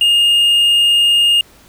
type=tone; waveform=triangle; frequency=2835 Hz; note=F7; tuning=25 cents sharp; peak=-7 dBFS; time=0.01-1.41 s; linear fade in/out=2 ms; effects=pink hiss -46 dBFS RMS until 1.68 s